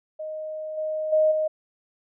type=tone with level steps; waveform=sine; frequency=622 Hz; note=D#5; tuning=1 cent flat; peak=-30 / -25 / -16 / -21 dBFS; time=0.19-1.48 s; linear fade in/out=10 ms; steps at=0.77 / 1.12 / 1.31 s; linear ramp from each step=10 ms; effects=none